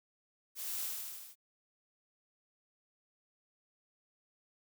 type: noise with echo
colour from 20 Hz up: blue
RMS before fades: -41 dBFS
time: 0.55-0.9 s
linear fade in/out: 50 ms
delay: 76 ms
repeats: 6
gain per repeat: -2 dB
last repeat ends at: 1.356 s
effects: none